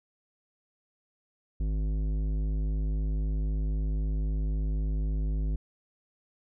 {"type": "tone with tanh clipping", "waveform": "sine", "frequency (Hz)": 51.91, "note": "G#1", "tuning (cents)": 0, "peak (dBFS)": -28, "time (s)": [1.6, 5.56], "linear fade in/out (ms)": 5, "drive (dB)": 13, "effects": []}